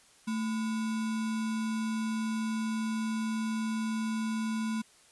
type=tone with sample-and-hold; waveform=sine; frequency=220.9 Hz; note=A3; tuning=7 cents sharp; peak=-29 dBFS; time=0.27-4.82 s; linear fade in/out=10 ms; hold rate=1225 Hz; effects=white hiss -60 dBFS RMS until 5.11 s + resampled to 24000 Hz